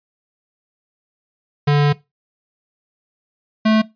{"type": "tone pair in turn", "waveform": "square", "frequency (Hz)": [145.5, 218], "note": ["D3", "A3"], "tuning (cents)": [-16, -16], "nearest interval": "perfect fifth", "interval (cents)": 700, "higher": "second", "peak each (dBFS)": -12, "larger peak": "neither", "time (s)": [[1.67, 1.93], [3.65, 3.82]], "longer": "first", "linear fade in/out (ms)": 10, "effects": ["noise-tail reverb RT60 0.2 s tail -19 dB re dry", "resampled to 11025 Hz"]}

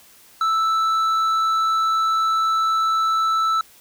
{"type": "tone with tanh clipping", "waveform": "sine", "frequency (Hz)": 1318, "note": "E6", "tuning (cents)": -1, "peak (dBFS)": -18, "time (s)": [0.41, 3.61], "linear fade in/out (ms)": 2, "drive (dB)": 7, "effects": ["white hiss -50 dBFS RMS until 3.8 s"]}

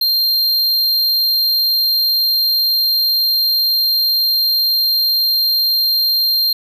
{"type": "tone", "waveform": "square", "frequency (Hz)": 4186, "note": "C8", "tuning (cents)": 0, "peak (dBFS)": -13, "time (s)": [0.01, 6.53], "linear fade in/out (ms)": 5, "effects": []}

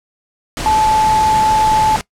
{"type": "tone in noise", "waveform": "sine", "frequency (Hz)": 868, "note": "A5", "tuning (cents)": -24, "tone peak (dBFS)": -10, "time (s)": [0.66, 1.96], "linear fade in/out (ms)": 0, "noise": "pink", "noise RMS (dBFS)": -22, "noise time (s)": [0.57, 2.01], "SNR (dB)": 9, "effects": ["noise-tail reverb RT60 0.1 s tail -21 dB re dry", "low-pass 9000 Hz 12 dB/octave"]}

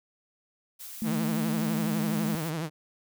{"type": "noise", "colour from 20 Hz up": "blue", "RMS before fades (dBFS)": -42, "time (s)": [0.79, 2.51], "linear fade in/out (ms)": 20}
{"type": "tone with pitch glide", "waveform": "sine", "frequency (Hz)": [220, 213.9], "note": ["A3", "A3"], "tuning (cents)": [0, -49], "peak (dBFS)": -27, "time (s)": [1.02, 2.35], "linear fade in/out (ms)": 0, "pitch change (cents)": -49, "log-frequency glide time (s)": [1.51, 2]}
{"type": "tone with vibrato", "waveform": "sawtooth", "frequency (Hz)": 160, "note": "D#3", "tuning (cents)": 49, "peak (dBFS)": -26, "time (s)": [1.03, 2.7], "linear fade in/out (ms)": 50, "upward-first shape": "triangle", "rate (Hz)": 12, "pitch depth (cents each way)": 130}
{"effects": []}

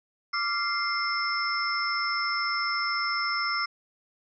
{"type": "tone cluster", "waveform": "sine", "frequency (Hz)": [1172, 1386, 2096, 5280], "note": ["D6", "F6", "C7", "E8"], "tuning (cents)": [-4, -14, 2, 2], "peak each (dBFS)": -31, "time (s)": [0.33, 3.66], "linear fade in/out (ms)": 10, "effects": []}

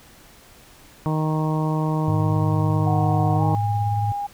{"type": "harmonic tone", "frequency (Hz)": 155.7, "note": "D#3", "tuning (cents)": 2, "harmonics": [1, 2, 3, 4, 5, 6, 7], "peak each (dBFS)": [-21, -27, -32, -33, -34, -31, -34], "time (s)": [1.06, 3.55], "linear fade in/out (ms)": 0}
{"type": "tone with tremolo", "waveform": "sine", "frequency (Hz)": 105.9, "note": "G#2", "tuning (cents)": 34, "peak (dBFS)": -19, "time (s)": [2.08, 4.12], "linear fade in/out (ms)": 0, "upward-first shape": "sine", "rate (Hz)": 18, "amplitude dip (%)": 30}
{"type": "tone with pitch glide", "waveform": "sine", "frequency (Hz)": [741, 812.7], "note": ["F#5", "G#5"], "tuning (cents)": [2, -38], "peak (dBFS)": -24, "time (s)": [2.86, 4.27], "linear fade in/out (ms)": 10, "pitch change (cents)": 160, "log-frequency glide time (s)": [3.36, 3.42]}
{"effects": ["pink hiss -49 dBFS RMS until 4.33 s"]}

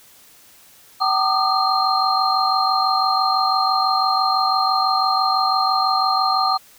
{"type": "tone cluster", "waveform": "sine", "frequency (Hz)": [763, 903, 1186, 1232, 4190], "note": ["G5", "A5", "D6", "D#6", "C8"], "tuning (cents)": [-47, 45, 17, -17, 2], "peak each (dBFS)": [-20, -28, -21, -22, -23], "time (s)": [1, 6.58], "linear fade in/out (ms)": 20, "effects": ["white hiss -49 dBFS RMS until 6.78 s"]}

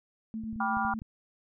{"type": "tone with tremolo", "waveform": "sine", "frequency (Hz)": 221.3, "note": "A3", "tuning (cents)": 10, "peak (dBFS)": -32, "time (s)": [0.34, 0.99], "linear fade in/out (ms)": 0, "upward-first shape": "triangle", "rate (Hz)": 8.2, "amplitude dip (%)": 40}
{"type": "clicks", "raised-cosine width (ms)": 5, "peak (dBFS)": -31, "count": 7, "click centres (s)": [0.438, 0.529, 0.56, 0.77, 0.85, 0.94, 1.019]}
{"type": "chord", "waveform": "sine", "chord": "G dominant seventh", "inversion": "none", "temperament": "just", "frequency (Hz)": [784, 980, 1176, 1411.2], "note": ["G5", "B5", "D6", "F6"], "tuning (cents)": [0, -14, 2, 18], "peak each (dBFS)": [-31, -33, -34, -33], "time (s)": [0.6, 0.94], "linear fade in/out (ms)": 5}
{"effects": []}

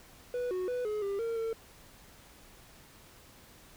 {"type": "tone with pitch steps", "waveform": "triangle", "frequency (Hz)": [491.7, 367.7, 495, 423.5, 397.6, 459.5, 451.5], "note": ["B4", "F#4", "B4", "G#4", "G4", "A#4", "A4"], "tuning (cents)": [-8, -11, 4, 34, 25, -25, 45], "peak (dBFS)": -29, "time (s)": [0.34, 1.53], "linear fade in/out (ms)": 2, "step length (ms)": 170, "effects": ["pink hiss -56 dBFS RMS until 3.76 s"]}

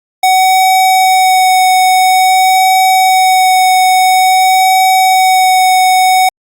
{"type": "tone with vibrato", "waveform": "square", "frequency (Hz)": 749, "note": "F#5", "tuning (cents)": 21, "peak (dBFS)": -6, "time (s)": [0.23, 6.29], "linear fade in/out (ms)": 5, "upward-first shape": "sine", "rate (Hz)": 0.49, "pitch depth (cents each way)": 11, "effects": ["Opus 48 kbps"]}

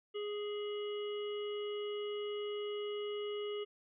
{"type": "harmonic tone", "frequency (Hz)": 415.3, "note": "G#4", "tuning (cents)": 0, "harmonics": [1, 3, 5, 7, 8], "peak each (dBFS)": [-37, -51, -54, -48, -59], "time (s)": [0.14, 3.65], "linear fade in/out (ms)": 20, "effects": []}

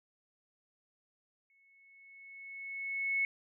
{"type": "tone with exponential growth", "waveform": "sine", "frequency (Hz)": 2200, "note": "C#7", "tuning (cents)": -14, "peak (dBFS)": -27, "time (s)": [1.5, 3.25], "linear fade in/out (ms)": 1, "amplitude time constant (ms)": 380, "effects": []}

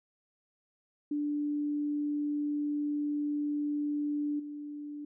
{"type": "tone with level steps", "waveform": "sine", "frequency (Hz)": 293.7, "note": "D4", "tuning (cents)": 0, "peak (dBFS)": [-29, -38], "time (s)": [1.11, 5.05], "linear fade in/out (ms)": 5, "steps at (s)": 4.39, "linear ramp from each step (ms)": 10, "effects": []}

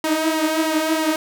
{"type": "tone with flanger", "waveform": "sawtooth", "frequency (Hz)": 315.9, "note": "D#4", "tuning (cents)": 26, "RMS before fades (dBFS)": -20, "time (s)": [0.04, 1.16], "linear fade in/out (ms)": 2, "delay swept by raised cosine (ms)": [0.99, 5.09], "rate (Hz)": 3.1, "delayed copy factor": 0.6, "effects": []}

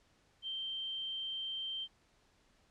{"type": "tone", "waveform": "sine", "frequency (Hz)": 3136, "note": "G7", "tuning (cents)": 0, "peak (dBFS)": -37, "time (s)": [0.42, 1.88], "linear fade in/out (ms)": 50, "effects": ["pink hiss -70 dBFS RMS until 2.7 s", "low-pass 7000 Hz 12 dB/octave"]}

